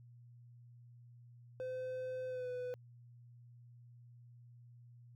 triangle tone with pitch glide, 512 to 498 Hz, C5 to B4, -38 to +14 cents, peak -37 dBFS, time 1.6-2.74 s, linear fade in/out 0 ms, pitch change -48 cents, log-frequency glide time 2.28-2.49 s, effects added 120 Hz sine -56 dBFS peak until 5.15 s

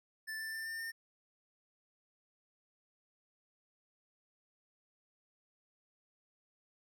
square tone with pitch steps, 1760 / 1773.3 / 1786.6 / 1800.1 / 1813.7 Hz, A6 / A6 / A6 / A6 / A#6, 0 / +13 / +26 / +39 / -48 cents, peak -40 dBFS, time 0.27-0.92 s, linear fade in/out 20 ms, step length 130 ms, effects none

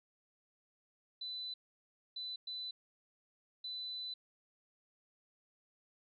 sine tone bursts at uneven times, 4000 Hz, B7, 21 cents sharp, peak -40 dBFS, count 4, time 1.21-1.54 / 2.16-2.36 / 2.47-2.71 / 3.64-4.14 s, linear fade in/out 5 ms, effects none

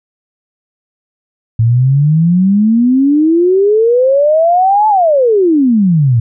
sine exponential two-way sweep, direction up then down, 110.7 to 874 to 110.7 Hz, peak -6 dBFS, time 1.59-6.2 s, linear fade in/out 5 ms, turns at 4.88 s, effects none

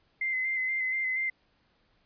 sine tone with vibrato, 2066 Hz, C7, 22 cents flat, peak -27 dBFS, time 0.21-1.3 s, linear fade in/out 5 ms, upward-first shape square, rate 4.2 Hz, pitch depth 23 cents each way, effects pink hiss -69 dBFS RMS until 2.05 s + resampled to 11025 Hz

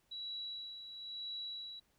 sine tone with tremolo, 3912 Hz, B7, 17 cents flat, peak -40 dBFS, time 0.11-1.8 s, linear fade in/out 10 ms, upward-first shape sine, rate 1 Hz, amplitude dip 55%, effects pink hiss -75 dBFS RMS until 1.98 s

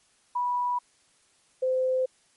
sine tone pair in turn, 980 / 515.8 Hz, B5 / C5, -14 / -25 cents, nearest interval major seventh, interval 1111 cents, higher first, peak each -24 / -22 dBFS, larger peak second, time 0.35-0.79 / 1.62-2.06 s, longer neither, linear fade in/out 10 ms, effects white hiss -64 dBFS RMS until 2.36 s + MP3 48 kbps

